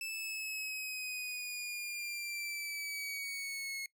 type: linear sweep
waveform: sawtooth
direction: down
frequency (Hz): 2637 to 2171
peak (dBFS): -35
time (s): 0.01-3.86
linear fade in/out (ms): 2
effects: noise-tail reverb RT60 0.1 s tail -20 dB re dry